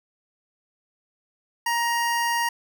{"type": "tone", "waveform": "25% pulse", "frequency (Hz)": 940, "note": "A#5", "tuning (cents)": 14, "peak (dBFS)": -18, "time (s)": [1.66, 2.49], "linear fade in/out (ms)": 5, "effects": []}